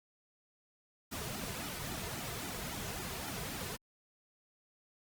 pink noise with flanger, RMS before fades -41 dBFS, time 1.11-3.77 s, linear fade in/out 20 ms, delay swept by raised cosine 1.8 to 3.7 ms, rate 3.7 Hz, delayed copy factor -0.9, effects Opus 48 kbps

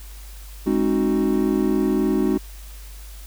triangle chord, Ab dominant seventh, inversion none, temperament equal with one note detuned, 207.7 / 267.7 / 311.1 / 370 Hz, Ab3 / C4 / Eb4 / Gb4, 0 / +40 / 0 / 0 cents, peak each -21 dBFS, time 0.66-2.38 s, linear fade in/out 10 ms, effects added 50 Hz sine -36 dBFS peak until 3.26 s + white hiss -46 dBFS RMS until 3.26 s

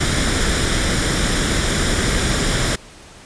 pink noise with comb filter, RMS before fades -18 dBFS, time 0-2.76 s, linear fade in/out 10 ms, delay 0.56 ms, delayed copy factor +0.5, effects pink hiss -42 dBFS RMS until 3.25 s + resampled to 22050 Hz

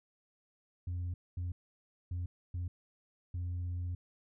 sine tone bursts at uneven times, 88.4 Hz, F2, 22 cents sharp, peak -32 dBFS, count 5, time 0.87-1.14 / 1.37-1.52 / 2.11-2.26 / 2.54-2.68 / 3.34-3.95 s, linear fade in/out 5 ms, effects tanh soft clip ceiling -33 dBFS

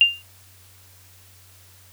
sine tone with exponential decay, 2794 Hz, F7, in tune, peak -7 dBFS, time 0.01-0.22 s, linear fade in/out 1 ms, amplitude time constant 44 ms, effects added 93 Hz sine -52 dBFS peak until 1.92 s + white hiss -52 dBFS RMS until 1.92 s

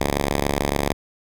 5% pulse ring-modulated tone, 70.8 Hz, C#2, 37 cents sharp, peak -6 dBFS, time 0-0.93 s, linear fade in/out 5 ms, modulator 21.9 Hz, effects none

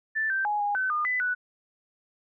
sine tone with pitch steps, 1763 / 1562 / 834 / 820 / 1522 / 1216 / 2000 / 1482 Hz, A6 / G6 / G#5 / G#5 / F#6 / D#6 / B6 / F#6, +3 / -7 / +7 / -22 / +48 / -40 / +21 / +2 cents, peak -24 dBFS, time 0.15-1.35 s, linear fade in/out 20 ms, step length 150 ms, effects none

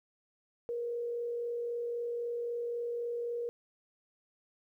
sine tone with frequency modulation, 474.5 Hz, A#4, 31 cents sharp, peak -33 dBFS, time 0.69-3.49 s, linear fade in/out 0 ms, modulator 43.8 Hz, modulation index 0.24, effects 12-bit

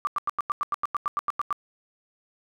sine tone bursts, 1174.7 Hz, D6, in tune, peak -22 dBFS, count 14, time 0.05-1.527 s, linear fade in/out 0 ms, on 21 ms, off 91 ms, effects none

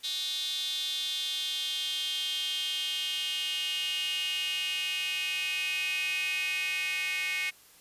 square tone with high-pass filter sweep, 167.9 Hz, E3, 32 cents sharp, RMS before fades -32 dBFS, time 0.03-7.51 s, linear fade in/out 20 ms, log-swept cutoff 3700 to 2300 Hz, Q 7.9, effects white hiss -57 dBFS RMS until 7.8 s + resampled to 32000 Hz

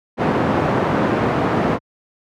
pink band-pass noise, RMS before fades -18 dBFS, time 0.17-1.79 s, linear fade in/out 50 ms, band 140 to 1200 Hz, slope 12 dB/octave, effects high-pass 60 Hz 12 dB/octave

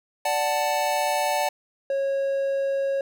square chord, D major, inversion none, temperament equal with one note detuned, 587.3 / 744.7 / 880 Hz, D5 / F#5 / A5, 0 / +11 / 0 cents, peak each -27 dBFS, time 0.25-1.49 s, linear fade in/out 5 ms
triangle tone, 548 Hz, C#5, 20 cents flat, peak -20 dBFS, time 1.9-3.01 s, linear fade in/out 2 ms
effects none

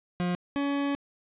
40% pulse tone pair in turn, 177.7 / 282.1 Hz, F3 / C#4, +30 / +30 cents, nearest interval minor sixth, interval 800 cents, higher second, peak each -25 dBFS, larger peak neither, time 0.2-0.35 / 0.56-0.95 s, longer second, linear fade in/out 0 ms, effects resampled to 8000 Hz + 11-bit

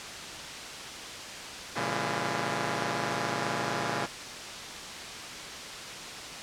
5% pulse chord, A# diminished seventh, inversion none, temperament just, 116.54 / 139.85 / 167.82 / 201.4 Hz, A#2 / C#3 / E3 / G3, 0 / +16 / +31 / +47 cents, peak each -24 dBFS, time 1.75-4.07 s, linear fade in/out 20 ms, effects white hiss -39 dBFS RMS until 6.42 s + low-pass 6000 Hz 12 dB/octave

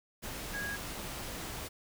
sine tone in noise, 1647 Hz, G#6, 15 cents flat, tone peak -36 dBFS, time 0.53-0.77 s, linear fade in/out 20 ms, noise pink, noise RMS -41 dBFS, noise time 0.22-1.69 s, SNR +2 dB, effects none

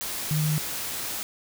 sine tone in noise, 153 Hz, D#3, 29 cents flat, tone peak -22 dBFS, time 0.31-0.58 s, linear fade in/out 0 ms, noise white, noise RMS -32 dBFS, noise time 0.01-1.23 s, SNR +7 dB, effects none

